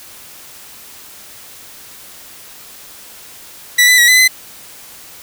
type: tone with pitch steps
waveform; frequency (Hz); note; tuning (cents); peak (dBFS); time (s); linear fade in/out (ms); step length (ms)
sawtooth; 1962 / 1998 / 1919 / 2010 / 2031; B6 / B6 / A#6 / B6 / B6; -12 / +20 / +50 / +30 / +48; -3; 3.78-4.28; 10; 100
effects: white hiss -37 dBFS RMS until 5.22 s